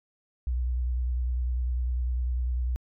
sine tone with vibrato, 61.74 Hz, B1, in tune, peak -24 dBFS, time 0.47-2.76 s, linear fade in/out 0 ms, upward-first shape sine, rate 10 Hz, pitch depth 41 cents each way, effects tanh soft clip ceiling -20 dBFS

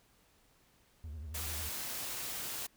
triangle tone with vibrato, 76.6 Hz, D#2, 27 cents flat, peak -39 dBFS, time 1.04-1.69 s, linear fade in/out 0 ms, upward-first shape sine, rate 11 Hz, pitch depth 140 cents each way
white noise, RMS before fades -40 dBFS, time 1.34-2.67 s, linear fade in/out 10 ms
effects pink hiss -68 dBFS RMS until 2.76 s

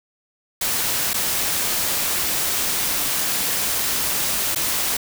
white noise with dropouts, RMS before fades -22 dBFS, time 0.61-4.97 s, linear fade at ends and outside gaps 5 ms, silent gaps 1.134-1.141 / 4.549-4.558 s, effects none

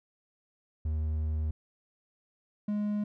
triangle tone pair in turn, 77.6 / 208.1 Hz, D#2 / G#3, -4 / +4 cents, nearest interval octave + perfect fourth, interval 1708 cents, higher second, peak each -26 dBFS, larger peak neither, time 0.85-1.51 / 2.68-3.04 s, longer first, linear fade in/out 5 ms, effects none

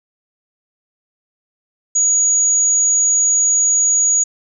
sine tone, 6770 Hz, G#8, 32 cents sharp, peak -11 dBFS, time 1.95-4.24 s, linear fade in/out 10 ms, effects none

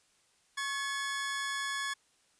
sawtooth tone pair together, 1100 / 1705 Hz, C#6 / G#6, -14 / +45 cents, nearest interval minor sixth, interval 759 cents, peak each -34 / -31 dBFS, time 0.57-1.94 s, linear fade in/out 10 ms, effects white hiss -69 dBFS RMS until 2.39 s + resampled to 22050 Hz

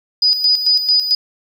triangle tone with tremolo, 4956 Hz, D#8, 8 cents flat, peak -6 dBFS, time 0.22-1.15 s, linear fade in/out 5 ms, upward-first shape square, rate 4.5 Hz, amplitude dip 70%, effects tanh soft clip ceiling -8 dBFS

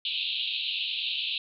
pink band-pass noise, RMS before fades -31 dBFS, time 0.05-1.38 s, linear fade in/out 2 ms, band 2600 to 4100 Hz, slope 96 dB/octave, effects none

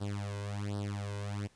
sawtooth tone with flanger, 101.7 Hz, G#2, 36 cents flat, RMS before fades -37 dBFS, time 0-1.48 s, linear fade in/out 20 ms, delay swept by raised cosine 0.21 to 2.01 ms, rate 1.3 Hz, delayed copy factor +1, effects pink hiss -66 dBFS RMS until 1.55 s + resampled to 22050 Hz

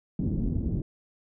white low-pass noise, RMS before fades -28 dBFS, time 0.19-0.82 s, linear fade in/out 2 ms, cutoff 250 Hz, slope 24 dB/octave, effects none

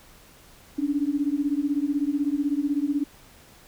sine beating tone pair, 280 / 296 Hz, C#4 / D4, +18 / +14 cents, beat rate 16 Hz, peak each -25 / -25 dBFS, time 0.78-3.04 s, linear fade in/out 10 ms, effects pink hiss -52 dBFS RMS until 3.67 s

